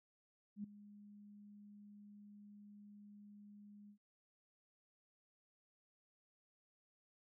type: tone with ADSR envelope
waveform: sine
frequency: 205.7 Hz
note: G#3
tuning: 16 cents flat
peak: -40 dBFS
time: 0.56-3.98 s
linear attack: 79 ms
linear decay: 7 ms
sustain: -16 dB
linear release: 86 ms
effects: none